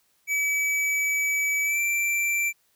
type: tone with pitch glide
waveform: square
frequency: 2289 to 2347 Hz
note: D7 to D7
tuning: -45 to -2 cents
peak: -23 dBFS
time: 0.27-2.53 s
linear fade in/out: 50 ms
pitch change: +43 cents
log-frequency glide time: 1.64-1.8 s
effects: white hiss -67 dBFS RMS until 2.75 s